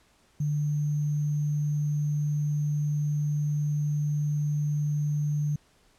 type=tone with sample-and-hold; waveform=sine; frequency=148.2 Hz; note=D3; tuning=16 cents sharp; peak=-24 dBFS; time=0.4-5.56 s; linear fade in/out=5 ms; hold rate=6300 Hz; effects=pink hiss -63 dBFS RMS until 5.98 s + low-pass 10000 Hz 12 dB/octave